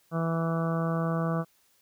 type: harmonic tone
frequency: 164.81 Hz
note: E3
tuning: in tune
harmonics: 1 / 2 / 3 / 4 / 5 / 6 / 7 / 8 / 9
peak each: -27 / -37 / -35 / -35 / -43 / -46 / -36 / -42 / -43 dBFS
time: 0.11-1.45 s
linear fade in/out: 50 ms
effects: white hiss -66 dBFS RMS until 1.81 s